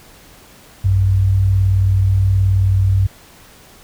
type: tone pair together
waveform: sine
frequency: 57.53 / 96.3 Hz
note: A#1 / G2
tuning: -22 / -30 cents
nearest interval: major sixth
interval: 892 cents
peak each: -20 / -11 dBFS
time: 0.84-3.07 s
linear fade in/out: 10 ms
effects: pink hiss -44 dBFS RMS until 3.83 s